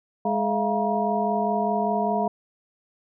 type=tone cluster; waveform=sine; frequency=206.5 / 423.3 / 653 / 698 / 952 Hz; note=G#3 / G#4 / E5 / F5 / A#5; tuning=-10 / +33 / -17 / -1 / +36 cents; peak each=-27 / -29 / -30 / -25 / -28 dBFS; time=0.25-2.28 s; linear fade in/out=5 ms; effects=none